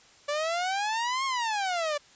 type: exponential two-way sweep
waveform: sawtooth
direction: up then down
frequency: 574 to 1093 to 574 Hz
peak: -23 dBFS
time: 0.28-1.98 s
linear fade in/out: 10 ms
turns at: 1.25 s
effects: white hiss -56 dBFS RMS until 2.15 s + resampled to 16000 Hz